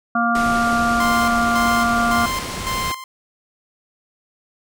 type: harmonic tone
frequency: 234.4 Hz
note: A#3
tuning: 10 cents sharp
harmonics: 1 / 3 / 5 / 6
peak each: -21 / -21 / -21 / -21 dBFS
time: 0.15-2.26 s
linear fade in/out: 5 ms
type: low-pass noise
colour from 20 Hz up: pink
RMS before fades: -28 dBFS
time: 0.35-2.92 s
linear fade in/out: 2 ms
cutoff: 10000 Hz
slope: 24 dB/octave
type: tone with tremolo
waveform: sawtooth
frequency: 1046.5 Hz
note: C6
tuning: in tune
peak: -18 dBFS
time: 1-3.04 s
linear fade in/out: 2 ms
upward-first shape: square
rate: 1.8 Hz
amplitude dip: 70%
effects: none